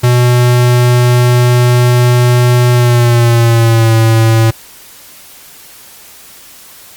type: tone with pitch glide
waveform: square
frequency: 122.8 to 112.61 Hz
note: B2 to A2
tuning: -9 to +41 cents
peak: -6 dBFS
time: 0.03-4.51 s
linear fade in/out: 10 ms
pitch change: -150 cents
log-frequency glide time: 2.71-3.94 s
effects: white hiss -36 dBFS RMS until 6.96 s + Opus 48 kbps